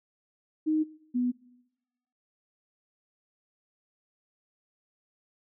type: tone pair in turn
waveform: sine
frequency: 311.1 / 246.9 Hz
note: D#4 / B3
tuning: 0 / 0 cents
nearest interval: major third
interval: 400 cents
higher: first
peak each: -23 / -24 dBFS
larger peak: first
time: 0.66-0.84 / 1.14-1.32 s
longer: neither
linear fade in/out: 20 ms
effects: noise-tail reverb RT60 0.9 s tail -21 dB re dry